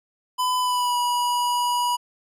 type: tone with pitch glide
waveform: square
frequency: 1004 to 972 Hz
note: B5 to B5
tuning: +28 to -28 cents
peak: -21 dBFS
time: 0.38-1.97 s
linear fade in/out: 20 ms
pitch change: -56 cents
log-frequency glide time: 0.59-0.97 s
effects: resampled to 32000 Hz